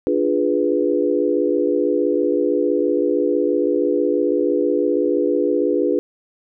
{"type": "chord", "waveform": "sine", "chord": "D diminished seventh", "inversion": "none", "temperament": "equal", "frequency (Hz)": [293.7, 349.2, 415.3, 493.9], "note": ["D4", "F4", "Ab4", "Cb5"], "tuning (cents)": [0, 0, 0, 0], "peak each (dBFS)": -21, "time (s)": [0.07, 5.99], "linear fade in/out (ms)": 0, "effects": []}